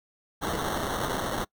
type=noise with sample-and-hold; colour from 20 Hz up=white; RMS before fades=-30 dBFS; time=0.41-1.45 s; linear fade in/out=20 ms; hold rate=2450 Hz; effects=noise-tail reverb RT60 0.1 s tail -24 dB re dry